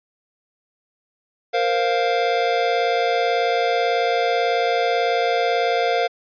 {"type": "chord", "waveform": "square", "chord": "Bb suspended second", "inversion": "none", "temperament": "just", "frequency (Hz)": [466.2, 524.4, 699.2], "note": ["Bb4", "C5", "F5"], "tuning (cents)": [0, 4, 2], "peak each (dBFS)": [-23, -25, -21], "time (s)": [1.53, 6.08], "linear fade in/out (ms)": 20, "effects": ["resampled to 11025 Hz"]}